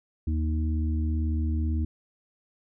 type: harmonic tone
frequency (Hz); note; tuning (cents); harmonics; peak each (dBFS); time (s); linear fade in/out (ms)
78.1; D#2; +7; 1 / 3 / 4; -24 / -34 / -36; 0.27-1.85; 5
effects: none